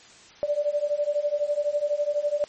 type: beating tone pair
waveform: sine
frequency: 580 / 592 Hz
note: D5 / D5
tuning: -22 / +14 cents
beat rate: 12 Hz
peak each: -26 / -25 dBFS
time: 0.43-2.44 s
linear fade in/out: 0 ms
effects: white hiss -50 dBFS RMS until 2.48 s + MP3 32 kbps